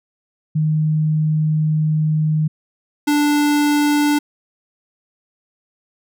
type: tone pair in turn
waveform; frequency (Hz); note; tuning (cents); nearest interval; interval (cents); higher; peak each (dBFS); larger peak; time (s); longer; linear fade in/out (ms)
sine / square; 154.9 / 293.6; D#3 / D4; -7 / 0; major seventh; 1107; second; -14; neither; 0.55-2.48 / 3.07-4.19; first; 10
effects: none